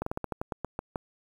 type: slowing click train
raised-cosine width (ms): 1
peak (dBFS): -17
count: 11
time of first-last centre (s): 0.02-0.958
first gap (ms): 44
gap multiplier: 1.16
effects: 8-bit